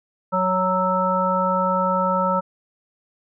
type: harmonic tone with a mistuned harmonic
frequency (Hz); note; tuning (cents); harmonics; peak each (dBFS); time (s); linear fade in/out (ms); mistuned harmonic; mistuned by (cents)
185; F#3; 0; 1 / 3 / 5 / 7; -25 / -23 / -23 / -22; 0.32-2.41; 20; 7; +26
effects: none